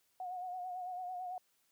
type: tone with vibrato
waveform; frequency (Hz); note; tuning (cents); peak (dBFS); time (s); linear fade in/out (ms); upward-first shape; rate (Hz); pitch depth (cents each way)
sine; 728; F#5; -28; -39; 0.2-1.38; 2; sine; 9; 43
effects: white hiss -75 dBFS RMS until 1.71 s + high-pass 80 Hz 12 dB/octave